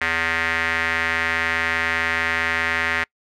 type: tone with band-pass filter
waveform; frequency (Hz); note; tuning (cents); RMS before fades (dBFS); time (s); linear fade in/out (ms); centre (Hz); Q
square; 82.41; E2; 0; -22; 0.01-3.04; 5; 1900; 3.7
effects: noise-tail reverb RT60 0.1 s tail -26 dB re dry